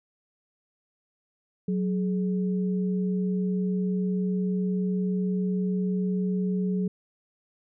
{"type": "tone pair together", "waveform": "sine", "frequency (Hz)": [185, 421.5], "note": ["F#3", "G#4"], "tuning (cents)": [0, 26], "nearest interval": "octave + major second", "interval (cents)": 1426, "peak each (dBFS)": [-24, -33], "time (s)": [1.68, 6.88], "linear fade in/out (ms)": 5, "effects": []}